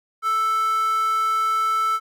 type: tone with high-pass filter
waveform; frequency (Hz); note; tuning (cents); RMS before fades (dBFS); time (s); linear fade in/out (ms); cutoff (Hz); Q
square; 440; A4; 0; -21; 0.22-2; 50; 1300; 7.9
effects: none